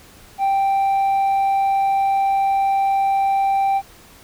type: tone with hard clipping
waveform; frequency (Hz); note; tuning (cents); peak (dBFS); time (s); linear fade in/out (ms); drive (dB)
triangle; 784; G5; 0; -14; 0.38-3.82; 50; 1
effects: pink hiss -46 dBFS RMS until 4.23 s